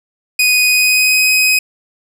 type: tone with pitch glide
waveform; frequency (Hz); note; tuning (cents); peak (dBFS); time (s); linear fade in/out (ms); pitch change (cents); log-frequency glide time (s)
sawtooth; 2489 to 2519; D#7 to D#7; 0 to +21; -6; 0.39-1.59; 5; +21; 0.63-1.24
effects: none